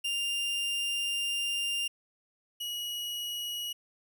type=tone pair in turn; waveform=40% pulse; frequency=2798 / 2908 Hz; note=F7 / F#7; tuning=+3 / -31 cents; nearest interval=minor second; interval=66 cents; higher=second; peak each=-28 / -33 dBFS; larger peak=first; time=0.04-1.88 / 2.6-3.73 s; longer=first; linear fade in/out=10 ms; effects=none

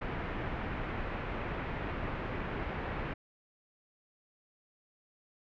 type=low-pass noise; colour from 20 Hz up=pink; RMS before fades=-37 dBFS; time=0.01-3.14 s; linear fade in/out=10 ms; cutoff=2400 Hz; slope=24 dB/octave; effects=none

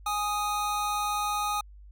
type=tone pair together; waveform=square; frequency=829.2 / 1244.5 Hz; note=G#5 / D#6; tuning=-3 / 0 cents; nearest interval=perfect fifth; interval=703 cents; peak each=-31 / -30 dBFS; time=0.06-1.61 s; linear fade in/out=5 ms; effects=added 50 Hz sine -46 dBFS peak until 1.91 s

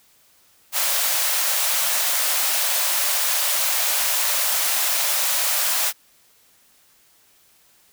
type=high-pass noise; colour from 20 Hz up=white; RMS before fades=-21 dBFS; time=0.72-5.93 s; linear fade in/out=50 ms; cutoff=520 Hz; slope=96 dB/octave; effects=white hiss -57 dBFS RMS until 7.92 s

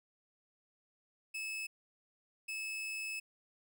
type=tone bursts at uneven times; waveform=40% pulse; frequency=2600 Hz; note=E7; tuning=24 cents flat; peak=-37 dBFS; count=2; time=1.34-1.67 / 2.48-3.2 s; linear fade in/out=10 ms; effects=none

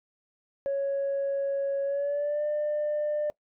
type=tone with pitch glide; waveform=sine; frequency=554.4 to 597.6 Hz; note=C#5 to D5; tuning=0 to +30 cents; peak=-24 dBFS; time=0.66-3.3 s; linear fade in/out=0 ms; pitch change=+130 cents; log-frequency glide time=1.84-2.44 s; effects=noise-tail reverb RT60 0.1 s tail -23 dB re dry + tanh soft clip ceiling -23 dBFS

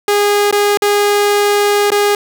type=tone with dropouts; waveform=sawtooth; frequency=410.3 Hz; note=G#4; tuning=21 cents flat; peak=-6 dBFS; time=0.08-2.15 s; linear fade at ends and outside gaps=2 ms; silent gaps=0.511-0.526 / 0.773-0.821 / 1.904-1.918 s; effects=none

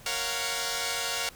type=chord; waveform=5% pulse; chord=Gb major seventh; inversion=first; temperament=equal with one note detuned; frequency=466.2 / 554.4 / 692.8 / 740 Hz; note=Bb4 / Db5 / F5 / Gb5; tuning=0 / 0 / -14 / 0 cents; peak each=-23 dBFS; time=0.06-1.29 s; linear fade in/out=2 ms; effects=pink hiss -51 dBFS RMS until 1.35 s

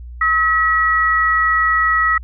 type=tone pair together; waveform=sine; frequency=1284 / 1928.6 Hz; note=E6 / B6; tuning=-46 / -42 cents; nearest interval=perfect fifth; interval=704 cents; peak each=-15 dBFS; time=0.21-2.18 s; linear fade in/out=5 ms; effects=added 60 Hz sine -30 dBFS peak until 2.23 s

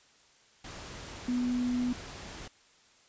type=tone in noise; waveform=sine; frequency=246.9 Hz; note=B3; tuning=in tune; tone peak=-27 dBFS; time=1.28-1.93 s; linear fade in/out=5 ms; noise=pink; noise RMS=-44 dBFS; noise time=0.64-2.48 s; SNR=+14 dB; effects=white hiss -62 dBFS RMS until 3.08 s + resampled to 16000 Hz

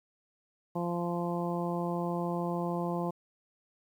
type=harmonic tone; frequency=173.2 Hz; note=F3; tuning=14 cents flat; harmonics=1 / 2 / 3 / 4 / 5 / 6; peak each=-33 / -36 / -38 / -39 / -40 / -41 dBFS; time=0.75-3.11 s; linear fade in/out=10 ms; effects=10-bit

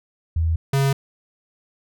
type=tone pair in turn; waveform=sine / square; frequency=81.6 / 137.23 Hz; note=E2 / C#3; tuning=-17 / -17 cents; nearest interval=major sixth; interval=900 cents; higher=second; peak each=-17 dBFS; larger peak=neither; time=0.36-0.56 / 0.73-0.93 s; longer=neither; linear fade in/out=5 ms; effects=none

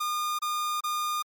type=tone bursts; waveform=45% pulse; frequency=1215 Hz; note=D#6; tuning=42 cents flat; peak=-27 dBFS; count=3; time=0-1.226 s; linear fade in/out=10 ms; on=390 ms; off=28 ms; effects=MP3 96 kbps

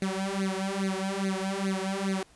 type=tone with flanger; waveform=sawtooth; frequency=193 Hz; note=G3; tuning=27 cents flat; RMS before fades=-30 dBFS; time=0.02-2.23 s; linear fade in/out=2 ms; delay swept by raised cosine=0.46 to 3.96 ms; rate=2.4 Hz; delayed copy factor=+1; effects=pink hiss -59 dBFS RMS until 2.35 s + resampled to 24000 Hz

